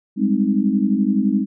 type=chord; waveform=sine; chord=Ab major seventh; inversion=third; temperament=equal; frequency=196 / 207.7 / 261.6 / 311.1 Hz; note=G3 / Ab3 / C4 / Eb4; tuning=0 / 0 / 0 / 0 cents; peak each=-21 / -18 / -21 / -24 dBFS; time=0.16-1.46 s; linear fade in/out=50 ms; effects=none